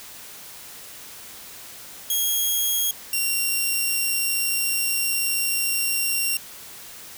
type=tone pair in turn; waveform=5% pulse; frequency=3281 / 2759 Hz; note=G#7 / F7; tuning=-22 / -22 cents; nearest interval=minor third; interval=300 cents; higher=first; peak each=-12 dBFS; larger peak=neither; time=2.1-2.91 / 3.13-6.37 s; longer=second; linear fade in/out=2 ms; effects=white hiss -41 dBFS RMS until 7.17 s